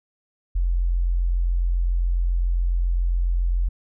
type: tone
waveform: sine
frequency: 43.65 Hz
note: F1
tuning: in tune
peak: -18 dBFS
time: 0.55-3.69 s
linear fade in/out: 10 ms
effects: none